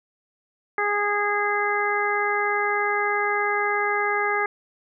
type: harmonic tone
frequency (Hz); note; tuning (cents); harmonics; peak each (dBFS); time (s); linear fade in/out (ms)
411.8; G#4; -15; 1 / 2 / 3 / 4 / 5; -27 / -27 / -27 / -27 / -27; 0.78-4.46; 2
effects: none